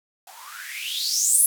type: noise with band-pass filter sweep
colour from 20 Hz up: violet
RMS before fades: -24 dBFS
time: 0.27-1.46 s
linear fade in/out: 2 ms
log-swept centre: 720 to 11000 Hz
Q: 8.4
effects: none